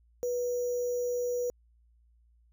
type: tone with sample-and-hold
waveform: sine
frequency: 488.6 Hz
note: B4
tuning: 19 cents flat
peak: -28 dBFS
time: 0.23-1.5 s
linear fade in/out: 0 ms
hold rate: 6300 Hz
effects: added 58 Hz sine -61 dBFS peak until 2.52 s